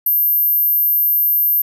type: tone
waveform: sine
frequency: 12970 Hz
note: G#9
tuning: 42 cents flat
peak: -12 dBFS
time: 0.06-1.62 s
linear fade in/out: 5 ms
effects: none